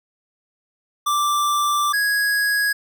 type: tone pair in turn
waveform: square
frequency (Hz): 1174.7 / 1661.3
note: D6 / G#6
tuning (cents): 0 / 0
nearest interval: tritone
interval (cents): 600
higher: second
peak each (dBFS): -18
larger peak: neither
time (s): 1.06-1.93 / 1.93-2.73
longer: first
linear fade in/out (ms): 10
effects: none